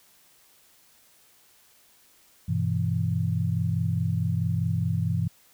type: chord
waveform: sine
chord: E minor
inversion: first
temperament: just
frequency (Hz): 98.89 / 123.61 / 164.81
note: G2 / B2 / E3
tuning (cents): +16 / +2 / 0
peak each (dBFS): -27 / -28 / -27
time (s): 2.48-5.28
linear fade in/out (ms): 10
effects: white hiss -59 dBFS RMS until 5.53 s